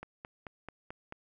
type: click train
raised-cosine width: 0.5 ms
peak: -27 dBFS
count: 6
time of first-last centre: 0.03-1.124 s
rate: 4.57 Hz
effects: none